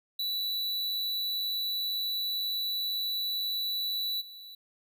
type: tone with level steps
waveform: square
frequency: 3951 Hz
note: B7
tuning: in tune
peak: -30 / -45 dBFS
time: 0.19-4.55 s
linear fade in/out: 5 ms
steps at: 4.2 s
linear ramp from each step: 20 ms
effects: none